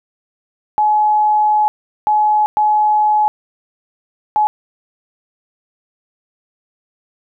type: tone bursts at uneven times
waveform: sine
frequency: 848 Hz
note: G#5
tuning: 36 cents sharp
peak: -10 dBFS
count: 4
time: 0.78-1.68 / 2.07-2.46 / 2.57-3.28 / 4.36-4.47 s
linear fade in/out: 0 ms
effects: none